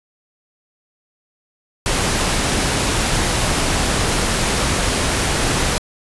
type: noise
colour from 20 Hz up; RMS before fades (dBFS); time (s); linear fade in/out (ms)
pink; -18; 1.86-5.78; 0
effects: resampled to 24000 Hz